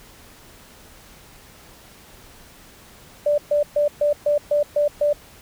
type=tone bursts; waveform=sine; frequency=587.3 Hz; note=D5; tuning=in tune; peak=-15 dBFS; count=8; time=3.26-5.13 s; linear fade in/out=5 ms; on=120 ms; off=130 ms; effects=pink hiss -47 dBFS RMS until 5.41 s